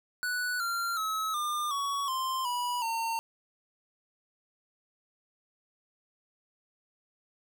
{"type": "tone with pitch steps", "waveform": "square", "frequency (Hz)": [1480, 1380.9, 1288.4, 1202.1, 1121.6, 1046.5, 976.4, 911], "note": ["F#6", "F6", "E6", "D6", "C#6", "C6", "B5", "A#5"], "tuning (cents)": [0, -20, -40, 40, 20, 0, -20, -40], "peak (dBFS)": -30, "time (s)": [0.23, 3.19], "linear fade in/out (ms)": 0, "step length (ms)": 370, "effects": []}